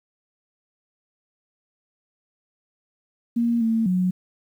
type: tone with pitch steps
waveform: sine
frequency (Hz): 234.7 / 225.4 / 182.8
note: A#3 / A3 / F#3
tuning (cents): +12 / +42 / -21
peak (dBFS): -18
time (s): 3.36-4.11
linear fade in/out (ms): 10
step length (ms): 250
effects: 9-bit